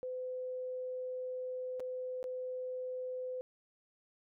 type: tone with dropouts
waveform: sine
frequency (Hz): 508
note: B4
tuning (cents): +49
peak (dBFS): -37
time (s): 0.03-3.41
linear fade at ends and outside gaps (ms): 0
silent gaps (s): 1.797-1.803 / 2.229-2.241
effects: none